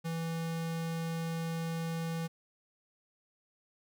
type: tone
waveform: square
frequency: 164.81 Hz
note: E3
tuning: in tune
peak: -34 dBFS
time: 0.04-2.28 s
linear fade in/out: 20 ms
effects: none